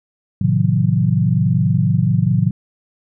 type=chord; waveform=sine; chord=A diminished seventh; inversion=none; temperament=equal with one note detuned; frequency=110 / 130.81 / 155.56 / 180.77 Hz; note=A2 / C3 / Eb3 / Gb3; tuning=0 / 0 / 0 / -40 cents; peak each=-18 dBFS; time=0.41-2.51 s; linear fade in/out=5 ms; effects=none